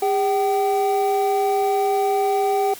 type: tone pair together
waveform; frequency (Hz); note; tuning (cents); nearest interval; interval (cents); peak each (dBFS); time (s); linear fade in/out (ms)
triangle; 404.8 / 769; G#4 / G5; -44 / -33; major seventh; 1111; -18; 0.02-2.74; 5
effects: white hiss -39 dBFS RMS until 2.79 s